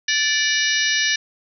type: harmonic tone with a mistuned harmonic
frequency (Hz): 583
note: D5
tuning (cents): -13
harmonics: 3 / 4 / 5 / 6 / 7 / 8 / 9 / 10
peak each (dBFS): -21 / -26 / -25 / -27 / -28 / -31 / -27 / -26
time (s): 0.08-1.16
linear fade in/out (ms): 5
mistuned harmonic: 6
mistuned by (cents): +89
effects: none